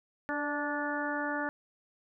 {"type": "harmonic tone with a mistuned harmonic", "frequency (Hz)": 291.3, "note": "D4", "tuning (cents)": -14, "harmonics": [1, 2, 3, 4, 5, 6], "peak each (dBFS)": [-36, -38, -38, -41, -37, -38], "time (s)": [0.29, 1.49], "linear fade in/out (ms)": 0, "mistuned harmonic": 2, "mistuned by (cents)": 23, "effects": []}